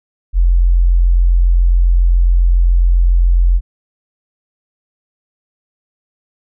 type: tone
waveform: sine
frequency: 43.65 Hz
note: F1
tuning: in tune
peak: -7 dBFS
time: 0.33-3.61 s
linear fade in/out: 50 ms
effects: none